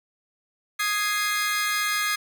sawtooth chord, Ab major, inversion second, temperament equal, 1244.5 / 1661.2 / 2093 Hz, Eb6 / Ab6 / C7, 0 / 0 / 0 cents, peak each -24 dBFS, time 0.79-2.16 s, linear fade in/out 10 ms, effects 9-bit

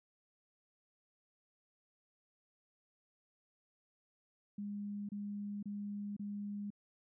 sine tone bursts, 204.3 Hz, G#3, 28 cents flat, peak -39 dBFS, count 4, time 4.58-6.704 s, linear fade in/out 5 ms, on 510 ms, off 28 ms, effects none

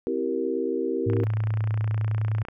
sine chord, C dominant seventh, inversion none, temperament equal with one note detuned, 261.6 / 329.6 / 387.5 / 466.2 Hz, C4 / E4 / G4 / Bb4, 0 / 0 / -20 / 0 cents, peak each -31 / -30 / -28 / -29 dBFS, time 0.07-1.24 s, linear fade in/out 0 ms
sine tone, 107.8 Hz, A2, 35 cents flat, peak -22 dBFS, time 1.06-2.43 s, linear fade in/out 10 ms
click train, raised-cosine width 0.5 ms, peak -22 dBFS, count 42, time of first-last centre 1.1-2.485 s, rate 29.6 Hz
effects none

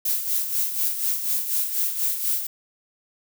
violet noise with tremolo, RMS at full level -22 dBFS, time 0.05-2.47 s, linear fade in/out 5 ms, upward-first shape sine, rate 4.1 Hz, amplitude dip 60%, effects none

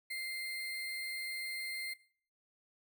sine tone with sample-and-hold, 2093 Hz, C7, in tune, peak -37 dBFS, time 0.1-1.94 s, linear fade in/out 10 ms, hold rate 6300 Hz, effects noise-tail reverb RT60 0.5 s tail -20 dB re dry

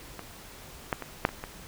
clicks, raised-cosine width 0.5 ms, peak -23 / -11 / -20 / -6 / -23 / -21 dBFS, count 6, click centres 0.193 / 0.928 / 1.023 / 1.251 / 1.29 / 1.439 s, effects pink hiss -47 dBFS RMS until 1.67 s

